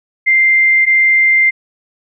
sine tone pair in turn, 2093 / 2093 Hz, C7 / C7, 0 / 0 cents, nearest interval unison, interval 0 cents, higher neither, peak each -7 dBFS, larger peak neither, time 0.26-0.86 / 0.86-1.51 s, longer second, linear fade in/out 20 ms, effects none

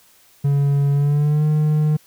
triangle tone with pitch glide, 141.3 to 152.32 Hz, C#3 to D#3, +34 to -36 cents, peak -12 dBFS, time 0.44-1.97 s, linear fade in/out 10 ms, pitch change +130 cents, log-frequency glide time 0.92-1.45 s, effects white hiss -53 dBFS RMS until 2.06 s

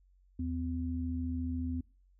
sine tone pair together, 80.16 / 254.5 Hz, E2 / C4, -48 / -48 cents, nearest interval octave + minor sixth, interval 2000 cents, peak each -35 / -35 dBFS, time 0.39-1.81 s, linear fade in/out 5 ms, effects noise-tail reverb RT60 0.4 s tail -26 dB re dry + added 46 Hz sine -62 dBFS peak until 2.19 s

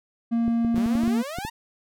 triangle tone, 232.1 Hz, A#3, 7 cents flat, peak -18 dBFS, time 0.31-1.23 s, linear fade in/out 20 ms
clicks, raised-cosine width 3 ms, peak -19 dBFS, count 10, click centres 0.48 / 0.648 / 0.745 / 0.78 / 0.861 / 0.954 / 1.036 / 1.078 / 1.386 / 1.45 s
sawtooth exponential sweep, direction up, 170.9 to 954 Hz, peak -28 dBFS, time 0.75-1.5 s, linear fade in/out 10 ms
effects none

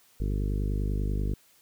harmonic tone, 50.2 Hz, G1, 42 cents sharp, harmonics 1 / 2 / 3 / 4 / 5 / 6 / 7 / 8 / 9, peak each -27 / -33 / -37 / -39 / -41 / -43 / -44 / -45 / -46 dBFS, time 0.2-1.34 s, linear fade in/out 5 ms, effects white hiss -61 dBFS RMS until 1.61 s

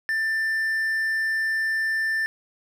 triangle tone, 1780 Hz, A6, 20 cents sharp, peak -20 dBFS, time 0.09-2.26 s, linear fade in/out 0 ms, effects none

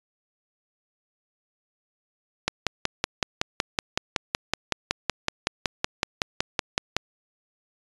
click train, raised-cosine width 0.2 ms, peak -4 dBFS, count 25, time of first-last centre 2.48-6.966 s, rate 5.35 Hz, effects resampled to 22050 Hz

